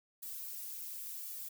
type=noise with flanger; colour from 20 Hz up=violet; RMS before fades=-44 dBFS; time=0.22-1.49 s; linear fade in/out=10 ms; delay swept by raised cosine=1.9 to 4.1 ms; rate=0.92 Hz; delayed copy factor=-1; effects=none